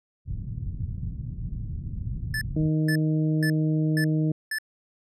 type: low-pass noise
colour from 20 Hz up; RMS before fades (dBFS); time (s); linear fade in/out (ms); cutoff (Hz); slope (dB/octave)
white; -32; 0.25-2.7; 50; 140; 24
type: tone bursts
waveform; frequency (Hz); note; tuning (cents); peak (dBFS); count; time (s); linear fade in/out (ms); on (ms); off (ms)
square; 1747; A6; -13; -27; 5; 2.34-4.585; 2; 73; 470
type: harmonic tone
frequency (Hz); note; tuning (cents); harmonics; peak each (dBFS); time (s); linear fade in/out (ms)
155.56; D#3; 0; 1 / 2 / 3 / 4; -22 / -26 / -37 / -40; 2.56-4.32; 5
effects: resampled to 32000 Hz